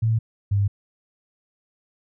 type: tone pair in turn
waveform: sine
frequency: 112.1 / 100.48 Hz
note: A2 / G2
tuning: +33 / +43 cents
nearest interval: major second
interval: 190 cents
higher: first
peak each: -17 dBFS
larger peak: neither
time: 0.02-0.19 / 0.51-0.68 s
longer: neither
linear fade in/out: 10 ms
effects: none